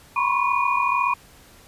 sine tone cluster, 965 / 999 / 1066 / 1108 / 2451 Hz, B5 / B5 / C6 / C#6 / D#7, -40 / +20 / +32 / -1 / -27 cents, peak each -25 dBFS, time 0.16-1.14 s, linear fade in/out 5 ms, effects pink hiss -50 dBFS RMS until 1.67 s + resampled to 32000 Hz

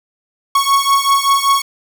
45% pulse beating tone pair, 1104 / 1109.2 Hz, C#6 / C#6, -7 / +1 cents, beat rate 5.2 Hz, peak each -14 dBFS, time 0.55-1.62 s, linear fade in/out 5 ms, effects none

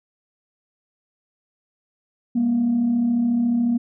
sine tone pair together, 204.3 / 238.4 Hz, G#3 / A#3, -28 / +39 cents, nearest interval minor third, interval 267 cents, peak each -27 / -16 dBFS, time 2.35-3.78 s, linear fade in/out 10 ms, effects tanh soft clip ceiling -13 dBFS

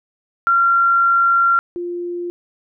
sine tone pair in turn, 1375 / 349.7 Hz, F6 / F4, -27 / +2 cents, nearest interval 2 octaves, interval 2371 cents, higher first, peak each -11 / -22 dBFS, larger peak first, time 0.47-1.59 / 1.76-2.3 s, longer first, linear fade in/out 0 ms, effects none

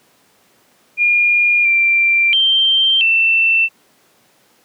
sine tone with pitch steps, 2419 / 2362 / 3142 / 2677 Hz, D#7 / D7 / G7 / E7, -49 / +9 / +3 / +26 cents, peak -10 dBFS, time 0.97-3.69 s, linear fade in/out 50 ms, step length 680 ms, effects pink hiss -54 dBFS RMS until 4.64 s + high-pass 200 Hz 12 dB/octave

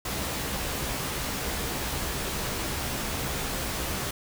pink noise with comb filter, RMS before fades -31 dBFS, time 0.05-4.11 s, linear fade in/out 5 ms, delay 15 ms, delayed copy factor +0.5, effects none

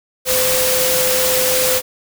sine tone in noise, 512 Hz, C5, 38 cents flat, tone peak -18 dBFS, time 0.25-1.82 s, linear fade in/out 50 ms, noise white, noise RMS -17 dBFS, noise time 0.25-1.82 s, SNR -4 dB, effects none

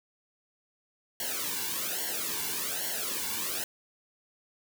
white noise with flanger, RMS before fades -33 dBFS, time 1.2-3.64 s, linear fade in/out 2 ms, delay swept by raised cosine 0.8 to 1.61 ms, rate 1.2 Hz, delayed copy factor -0.85, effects none

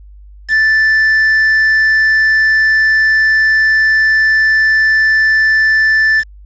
triangle tone with quantisation, 1760 Hz, A6, in tune, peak -6 dBFS, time 0.48-6.24 s, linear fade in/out 50 ms, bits 4, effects added 50 Hz sine -34 dBFS peak until 6.45 s + resampled to 16000 Hz

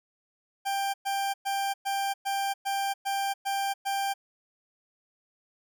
40% pulse tone bursts, 790 Hz, G5, 13 cents sharp, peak -26 dBFS, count 9, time 0.65-4.14 s, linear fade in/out 20 ms, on 290 ms, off 110 ms, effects none

